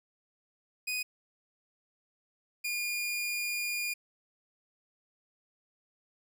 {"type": "tone pair in turn", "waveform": "sawtooth", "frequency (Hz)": [2489, 2425], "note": ["D#7", "D#7"], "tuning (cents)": [0, -45], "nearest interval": "unison", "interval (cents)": 45, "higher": "first", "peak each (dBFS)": -28, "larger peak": "neither", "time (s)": [[0.87, 1.03], [2.64, 3.94]], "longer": "second", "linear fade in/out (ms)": 10, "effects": []}